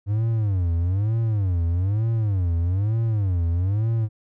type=tone with vibrato; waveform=triangle; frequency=98 Hz; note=G2; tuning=in tune; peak=-17 dBFS; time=0.06-4.09 s; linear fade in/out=50 ms; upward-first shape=sine; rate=1.1 Hz; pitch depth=270 cents each way; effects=none